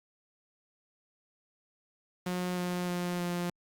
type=tone with pitch steps; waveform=sawtooth; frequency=180 / 178.45 / 176.91 / 175.38 Hz; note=F#3 / F3 / F3 / F3; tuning=-47 / +38 / +23 / +8 cents; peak=-27 dBFS; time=2.26-3.5 s; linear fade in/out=5 ms; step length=310 ms; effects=Opus 48 kbps